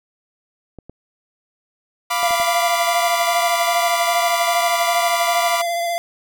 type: clicks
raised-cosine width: 2 ms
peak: -23 dBFS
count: 4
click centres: 0.787 / 0.896 / 2.308 / 2.4 s
type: chord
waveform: sawtooth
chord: B diminished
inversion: second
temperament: equal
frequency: 698.5 / 987.8 / 1174.7 Hz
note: F5 / B5 / D6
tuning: 0 / 0 / 0 cents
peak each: -19 dBFS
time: 2.1-5.62 s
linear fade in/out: 10 ms
type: tone with vibrato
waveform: square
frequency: 686 Hz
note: F5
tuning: 31 cents flat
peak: -20 dBFS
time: 2.23-5.98 s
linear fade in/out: 0 ms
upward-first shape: triangle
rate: 15 Hz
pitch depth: 25 cents each way
effects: none